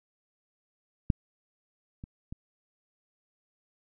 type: clicks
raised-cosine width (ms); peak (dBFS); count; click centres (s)
5; -10 / -28 / -26; 3; 1.102 / 2.039 / 2.325
effects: none